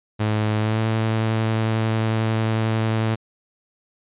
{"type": "tone with pitch glide", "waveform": "sawtooth", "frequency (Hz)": [107.2, 111.11], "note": ["A2", "A2"], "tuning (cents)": [-45, 17], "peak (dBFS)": -15, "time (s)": [0.19, 3.16], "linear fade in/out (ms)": 20, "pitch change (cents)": 62, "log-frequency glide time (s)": [0.58, 0.81], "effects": ["resampled to 8000 Hz"]}